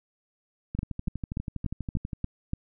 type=two click trains; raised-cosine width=5 ms; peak=-16 / -20 dBFS; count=7 / 18; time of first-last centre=0.79-2.534 / 0.75-2.132 s; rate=3.44 / 12.3 Hz; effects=none